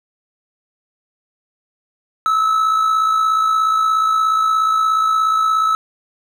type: tone with amplitude modulation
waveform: triangle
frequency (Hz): 1300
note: E6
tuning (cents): -24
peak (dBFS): -9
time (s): 2.26-5.75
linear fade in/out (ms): 0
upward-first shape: sine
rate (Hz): 56.9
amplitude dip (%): 45
effects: none